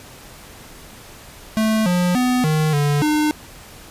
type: tone with pitch steps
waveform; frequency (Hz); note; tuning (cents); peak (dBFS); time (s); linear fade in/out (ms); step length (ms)
square; 218.8 / 178.2 / 250.4 / 155.1 / 145.3 / 302.9; A3 / F3 / B3 / D#3 / D3 / D#4; -9 / +35 / +24 / -5 / -18 / -46; -16; 1.57-3.31; 0; 290
effects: pink hiss -41 dBFS RMS until 3.9 s + resampled to 32000 Hz